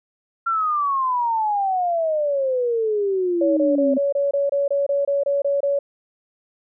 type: exponential sweep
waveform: sine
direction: down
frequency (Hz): 1376 to 257.6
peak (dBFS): -18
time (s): 0.46-3.98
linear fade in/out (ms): 10
type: tone bursts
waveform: sine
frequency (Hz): 563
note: C#5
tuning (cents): +27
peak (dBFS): -17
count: 13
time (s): 3.41-5.79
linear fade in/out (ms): 5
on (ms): 160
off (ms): 25
effects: none